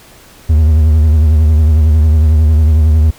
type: tone with vibrato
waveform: triangle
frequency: 77.6 Hz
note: D#2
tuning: 4 cents flat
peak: -3 dBFS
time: 0.49-3.11 s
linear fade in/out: 10 ms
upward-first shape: triangle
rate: 11 Hz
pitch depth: 90 cents each way
effects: pink hiss -40 dBFS RMS until 3.18 s